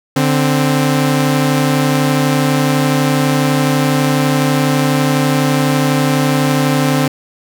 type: tone pair together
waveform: sawtooth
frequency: 146.82 / 261.6 Hz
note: D3 / C4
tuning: 0 / 0 cents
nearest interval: minor seventh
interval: 1000 cents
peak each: -10 dBFS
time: 0.16-7.08 s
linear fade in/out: 5 ms
effects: none